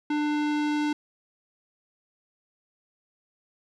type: tone with low-pass filter sweep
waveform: square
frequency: 298 Hz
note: D4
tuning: 25 cents sharp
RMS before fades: -26 dBFS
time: 0.1-0.93 s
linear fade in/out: 5 ms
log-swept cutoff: 3100 to 4900 Hz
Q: 0.74
effects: 11-bit